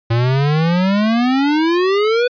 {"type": "exponential sweep", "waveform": "square", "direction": "up", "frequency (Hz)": [113.4, 498.8], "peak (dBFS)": -13, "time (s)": [0.1, 2.28], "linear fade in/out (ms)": 10, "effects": ["resampled to 11025 Hz"]}